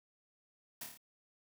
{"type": "noise with echo", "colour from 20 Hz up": "white", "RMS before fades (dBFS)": -43, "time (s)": [0.81, 0.84], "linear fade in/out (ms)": 5, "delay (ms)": 27, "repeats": 5, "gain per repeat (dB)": -3, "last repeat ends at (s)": 0.975, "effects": []}